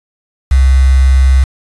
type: tone with quantisation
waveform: sine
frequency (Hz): 66.1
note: C2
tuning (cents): +18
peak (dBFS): -4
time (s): 0.51-1.44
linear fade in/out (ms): 5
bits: 4
effects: resampled to 24000 Hz